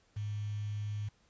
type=tone with quantisation; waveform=sine; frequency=104.4 Hz; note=G#2; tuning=10 cents sharp; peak=-34 dBFS; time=0.16-1.09 s; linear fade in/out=10 ms; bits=9; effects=pink hiss -69 dBFS RMS until 1.29 s + resampled to 16000 Hz